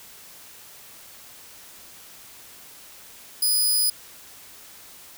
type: tone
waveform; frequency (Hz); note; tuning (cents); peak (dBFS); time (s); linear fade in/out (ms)
10% pulse; 4978; D#8; 0; -12; 3.42-3.9; 5
effects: white hiss -46 dBFS RMS until 5.17 s